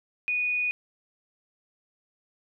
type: tone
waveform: sine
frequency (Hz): 2470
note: D#7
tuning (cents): -13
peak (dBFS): -24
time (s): 0.28-0.71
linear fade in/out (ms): 0
effects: none